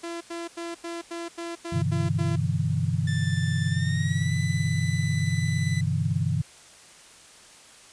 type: tone bursts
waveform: sawtooth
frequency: 338.6 Hz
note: E4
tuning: 46 cents sharp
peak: -28 dBFS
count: 9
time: 0.03-2.362 s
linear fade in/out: 10 ms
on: 180 ms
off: 89 ms
type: chord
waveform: sine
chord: E minor seventh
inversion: first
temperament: equal with one note detuned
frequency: 98 / 126.36 / 146.83 / 164.81 Hz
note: G2 / B2 / D3 / E3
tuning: 0 / +40 / 0 / 0 cents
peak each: -28 dBFS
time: 1.72-6.42 s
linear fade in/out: 10 ms
type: tone with pitch glide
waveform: sawtooth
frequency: 1768 to 1996 Hz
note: A6 to B6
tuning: +8 to +18 cents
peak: -30 dBFS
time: 3.07-5.81 s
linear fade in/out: 5 ms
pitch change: +210 cents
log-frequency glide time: 3.68-4.34 s
effects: white hiss -50 dBFS RMS until 7.92 s + resampled to 22050 Hz